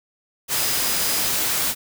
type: tone in noise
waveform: sine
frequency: 4986 Hz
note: D#8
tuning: 3 cents sharp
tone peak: -31 dBFS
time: 0.53-1.31 s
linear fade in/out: 50 ms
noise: white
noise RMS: -22 dBFS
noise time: 0.48-1.75 s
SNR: -12 dB
effects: none